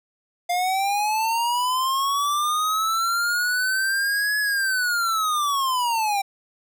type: linear two-way sweep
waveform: square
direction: up then down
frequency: 698.5 to 1700 to 777 Hz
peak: -21 dBFS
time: 0.49-6.22 s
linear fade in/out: 10 ms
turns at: 4.39 s
effects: none